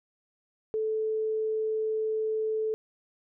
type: tone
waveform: sine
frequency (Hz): 436.8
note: A4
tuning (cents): -13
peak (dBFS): -26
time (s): 0.74-2.74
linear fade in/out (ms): 0
effects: none